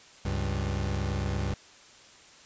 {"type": "tone pair together", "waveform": "30% pulse", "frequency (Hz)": [69.3, 98], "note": ["C#2", "G2"], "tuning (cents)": [0, 0], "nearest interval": "tritone", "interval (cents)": 600, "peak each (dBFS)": -28, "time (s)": [0.25, 1.54], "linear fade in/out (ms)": 5, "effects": ["white hiss -53 dBFS RMS until 2.45 s", "resampled to 16000 Hz"]}